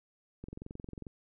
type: click train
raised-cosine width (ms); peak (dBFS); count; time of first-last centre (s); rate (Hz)
3; -30; 15; 0.44-1.068; 22.3
effects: none